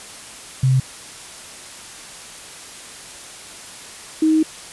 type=tone pair in turn; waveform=sine; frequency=130.9 / 314.7 Hz; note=C3 / D#4; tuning=+1 / +20 cents; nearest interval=octave + minor third; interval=1519 cents; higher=second; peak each=-12 dBFS; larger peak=neither; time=0.63-0.8 / 4.22-4.43 s; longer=second; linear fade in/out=5 ms; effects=white hiss -37 dBFS RMS until 4.72 s + resampled to 24000 Hz